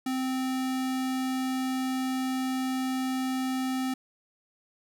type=tone; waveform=square; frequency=260 Hz; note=C4; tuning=11 cents flat; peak=-28 dBFS; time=0.06-3.94 s; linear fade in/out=5 ms; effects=none